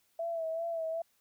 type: tone with vibrato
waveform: sine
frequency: 659.3 Hz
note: E5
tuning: in tune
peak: -32 dBFS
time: 0.19-1.02 s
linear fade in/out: 5 ms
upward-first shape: sine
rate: 2.6 Hz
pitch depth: 43 cents each way
effects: white hiss -72 dBFS RMS until 1.2 s